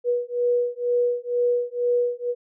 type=beating tone pair; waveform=sine; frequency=484.6 / 486.7 Hz; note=B4 / B4; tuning=-33 / -25 cents; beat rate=2.1 Hz; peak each=-23 dBFS; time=0.04-2.35 s; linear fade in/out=50 ms; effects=none